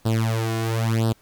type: tone with flanger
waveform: sawtooth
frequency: 112.7 Hz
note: A2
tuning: 42 cents sharp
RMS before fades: -22 dBFS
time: 0.05-1.13 s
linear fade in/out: 10 ms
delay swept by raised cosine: 0.22 to 2.82 ms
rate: 0.98 Hz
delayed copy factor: +0.95
effects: pink hiss -58 dBFS RMS until 1.21 s